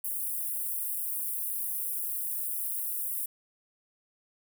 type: high-pass noise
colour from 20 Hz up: white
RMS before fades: -33 dBFS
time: 0.04-3.26 s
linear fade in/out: 5 ms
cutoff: 9400 Hz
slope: 48 dB/octave
effects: none